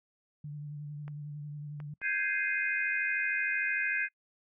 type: tone with vibrato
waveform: sine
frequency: 147.4 Hz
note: D3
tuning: 7 cents sharp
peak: -38 dBFS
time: 0.44-1.94 s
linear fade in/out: 5 ms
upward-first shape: sine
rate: 11 Hz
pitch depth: 28 cents each way
type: clicks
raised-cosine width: 0.5 ms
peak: -34 dBFS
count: 3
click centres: 1.08 / 1.802 / 2.016 s
type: chord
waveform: sine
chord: Ab major seventh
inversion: third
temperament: equal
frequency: 1568 / 1661.2 / 2093 / 2489 Hz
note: G6 / Ab6 / C7 / Eb7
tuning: 0 / 0 / 0 / 0 cents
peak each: -34 dBFS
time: 2.01-4.09 s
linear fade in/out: 50 ms
effects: noise-tail reverb RT60 0.1 s tail -25 dB re dry